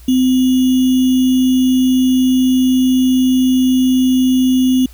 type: tone with sample-and-hold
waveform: sine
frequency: 257 Hz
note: C4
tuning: 31 cents flat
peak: -9 dBFS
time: 0.08-4.86 s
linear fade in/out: 5 ms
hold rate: 3150 Hz
effects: added 60 Hz sine -36 dBFS peak until 4.93 s + white hiss -47 dBFS RMS until 4.93 s